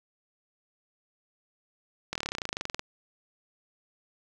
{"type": "slowing click train", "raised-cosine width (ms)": 0.2, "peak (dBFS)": -14, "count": 20, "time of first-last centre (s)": [2.13, 2.794], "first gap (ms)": 24, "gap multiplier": 1.04, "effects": []}